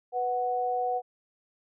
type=tone pair together; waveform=sine; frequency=493.9 / 740 Hz; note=B4 / F#5; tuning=0 / 0 cents; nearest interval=perfect fifth; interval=700 cents; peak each=-31 / -27 dBFS; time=0.12-1.02 s; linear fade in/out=50 ms; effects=none